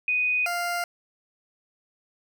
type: tone pair in turn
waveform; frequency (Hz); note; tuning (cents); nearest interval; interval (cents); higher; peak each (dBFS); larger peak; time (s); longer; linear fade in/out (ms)
sine / 20% pulse; 2489 / 698.5; D#7 / F5; 0 / 0; octave + minor seventh; 2200; first; -21; neither; 0.08-0.46 / 0.46-0.84; neither; 2
effects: none